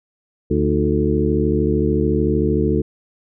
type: harmonic tone with a mistuned harmonic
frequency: 73.42 Hz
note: D2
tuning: in tune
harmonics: 1 / 2 / 3 / 4 / 5 / 6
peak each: -22 / -22 / -22 / -22 / -22 / -22 dBFS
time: 0.5-2.82 s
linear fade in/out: 10 ms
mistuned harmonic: 4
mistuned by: +84 cents
effects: none